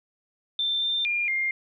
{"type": "tone with pitch steps", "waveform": "sine", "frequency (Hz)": [3564, 3588, 2407, 2116], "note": ["A7", "A7", "D7", "C7"], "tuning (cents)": [22, 33, 42, 19], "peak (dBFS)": -23, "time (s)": [0.59, 1.51], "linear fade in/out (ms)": 2, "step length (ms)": 230, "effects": []}